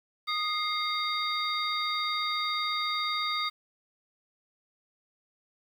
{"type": "tone cluster", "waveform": "sine", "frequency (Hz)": [1238, 2116, 3706, 4662], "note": ["D#6", "C7", "A#7", "D8"], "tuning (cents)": [-9, 19, -11, -14], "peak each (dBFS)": [-31, -34, -33, -36], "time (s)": [0.27, 3.5], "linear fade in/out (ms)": 20, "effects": ["9-bit"]}